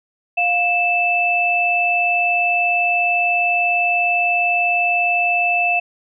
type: tone pair together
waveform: sine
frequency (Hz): 705.1 / 2637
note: F5 / E7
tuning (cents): +16 / 0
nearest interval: octave + major seventh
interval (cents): 2284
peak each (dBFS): -19 / -16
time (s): 0.37-5.8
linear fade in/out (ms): 10
effects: none